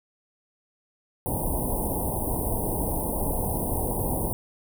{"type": "band-stop noise", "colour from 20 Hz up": "pink", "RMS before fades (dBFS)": -27, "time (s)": [1.26, 4.33], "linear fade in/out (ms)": 0, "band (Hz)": [980, 9000], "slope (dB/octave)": 96, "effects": []}